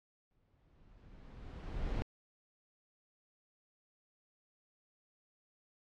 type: noise with exponential growth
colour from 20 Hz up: brown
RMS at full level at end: -35 dBFS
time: 0.31-2.02 s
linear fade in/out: 0 ms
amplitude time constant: 370 ms
effects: low-pass 4000 Hz 12 dB/octave + AAC 64 kbps